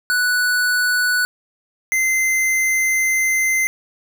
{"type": "tone pair in turn", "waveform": "square", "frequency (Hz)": [1480, 2072], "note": ["F#6", "C7"], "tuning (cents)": [0, -17], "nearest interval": "tritone", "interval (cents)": 583, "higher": "second", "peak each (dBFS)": -16, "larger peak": "neither", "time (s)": [[0.1, 1.25], [1.92, 3.67]], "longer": "second", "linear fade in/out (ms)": 0, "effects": []}